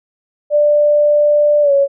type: tone with pitch glide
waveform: sine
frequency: 591 to 557.8 Hz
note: D5 to C#5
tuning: +11 to +11 cents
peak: -8 dBFS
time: 0.5-1.88 s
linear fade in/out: 50 ms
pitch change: -100 cents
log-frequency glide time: 1.62-1.72 s
effects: none